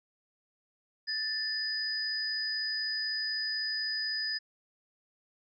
sine tone pair together, 1760 / 4978 Hz, A6 / D#8, 0 / 0 cents, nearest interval octave + tritone, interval 1800 cents, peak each -35 / -32 dBFS, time 1.07-4.39 s, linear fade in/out 20 ms, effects none

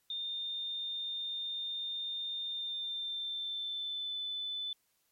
sine tone with pitch glide, 3624 to 3507 Hz, A#7 to A7, -50 to -6 cents, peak -35 dBFS, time 0.1-4.73 s, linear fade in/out 2 ms, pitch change -56 cents, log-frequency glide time 2.42-4.17 s, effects white hiss -75 dBFS RMS until 5.11 s + MP3 64 kbps

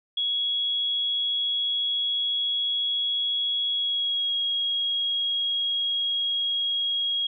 sine tone with pitch glide, 3338 to 3290 Hz, G#7 to G#7, +8 to -17 cents, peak -23 dBFS, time 0.17-7.27 s, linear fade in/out 5 ms, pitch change -25 cents, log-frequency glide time 3.7-4.37 s, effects none

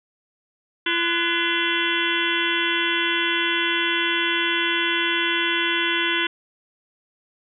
harmonic tone with a mistuned harmonic, 340 Hz, F4, 46 cents flat, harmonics 1 / 3 / 4 / 5 / 6 / 7 / 8 / 9 / 10, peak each -28 / -30 / -26 / -30 / -27 / -35 / -28 / -28 / -28 dBFS, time 0.86-6.27 s, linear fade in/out 5 ms, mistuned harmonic 4, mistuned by +150 cents, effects none

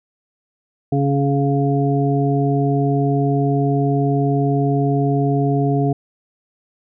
harmonic tone, 140 Hz, C#3, 18 cents sharp, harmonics 1 / 2 / 3 / 5, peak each -17 / -20 / -22 / -24 dBFS, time 0.92-5.93 s, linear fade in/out 5 ms, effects none

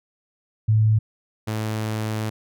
sine / sawtooth tone pair in turn, 108.9 / 108.9 Hz, A2 / A2, -17 / -17 cents, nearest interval unison, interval 0 cents, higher neither, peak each -14 / -20 dBFS, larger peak first, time 0.68-0.99 / 1.47-2.3 s, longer second, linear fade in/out 10 ms, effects none

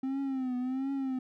triangle tone with vibrato, 261.6 Hz, C4, in tune, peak -28 dBFS, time 0.03-1.19 s, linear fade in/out 5 ms, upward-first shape triangle, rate 1.4 Hz, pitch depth 100 cents each way, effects none

